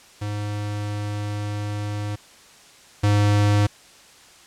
square tone pair in turn, 103.83 / 103.24 Hz, G#2 / G#2, 0 / -10 cents, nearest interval unison, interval 10 cents, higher first, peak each -26 / -16 dBFS, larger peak second, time 0.21-2.16 / 3.03-3.67 s, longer first, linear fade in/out 10 ms, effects white hiss -49 dBFS RMS until 4.46 s + low-pass 8000 Hz 12 dB/octave

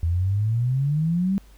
sine exponential sweep, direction up, 81.2 to 200 Hz, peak -19 dBFS, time 0.03-1.38 s, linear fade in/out 0 ms, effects added 50 Hz sine -47 dBFS peak until 1.57 s + pink hiss -57 dBFS RMS until 1.57 s

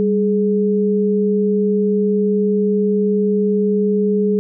sine tone pair together, 197.81 / 420.6 Hz, G3 / G#4, +16 / +22 cents, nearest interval octave + minor second, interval 1306 cents, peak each -16 dBFS, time 0-4.39 s, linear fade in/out 0 ms, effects none

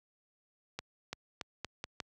accelerating click train, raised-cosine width 0.2 ms, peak -20 dBFS, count 6, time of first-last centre 0.79-2.002 s, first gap 340 ms, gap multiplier 0.83, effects high-pass 60 Hz 12 dB/octave

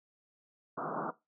white band-pass noise, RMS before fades -37 dBFS, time 0.77-1.11 s, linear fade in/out 10 ms, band 140 to 1400 Hz, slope 96 dB/octave, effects noise-tail reverb RT60 0.2 s tail -17 dB re dry

